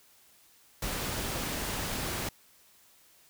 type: noise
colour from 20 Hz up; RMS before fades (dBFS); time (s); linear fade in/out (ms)
pink; -34; 0.82-2.29; 5
effects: white hiss -61 dBFS RMS until 3.29 s